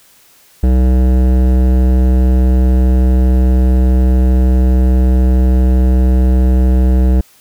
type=tone with hard clipping; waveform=sine; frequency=63.4 Hz; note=B1; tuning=46 cents sharp; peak=-9 dBFS; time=0.63-7.21 s; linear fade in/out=5 ms; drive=15 dB; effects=white hiss -47 dBFS RMS until 7.4 s